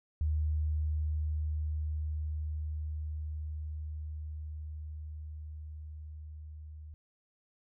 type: tone with level ramp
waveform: sine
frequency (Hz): 76.6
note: D#2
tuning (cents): -27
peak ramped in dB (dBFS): -27 to -44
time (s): 0.21-6.94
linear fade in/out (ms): 0
effects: none